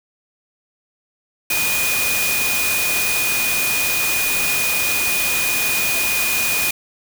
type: tone in noise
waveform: sine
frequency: 2465 Hz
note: D#7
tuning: 17 cents flat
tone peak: -20 dBFS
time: 1.5-6.71 s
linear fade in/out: 5 ms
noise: white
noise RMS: -21 dBFS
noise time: 1.5-6.71 s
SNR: -2 dB
effects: none